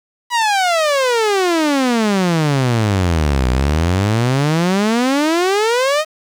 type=exponential two-way sweep; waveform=sawtooth; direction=down then up; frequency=987.8 to 61 to 638 Hz; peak=-9 dBFS; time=0.3-6.05 s; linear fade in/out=50 ms; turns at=3.49 s; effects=low-pass 8000 Hz 12 dB/octave + 7-bit